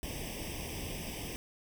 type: noise with comb filter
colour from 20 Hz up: pink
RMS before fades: -40 dBFS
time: 0.03-1.36 s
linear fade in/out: 0 ms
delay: 0.36 ms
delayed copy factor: +0.95
effects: none